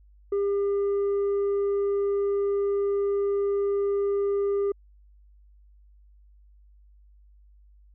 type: tone with tanh clipping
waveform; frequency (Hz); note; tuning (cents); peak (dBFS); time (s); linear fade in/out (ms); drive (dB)
sine; 401.1; G4; +40; -23; 0.32-4.72; 5; 3
effects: added 50 Hz sine -52 dBFS peak until 7.94 s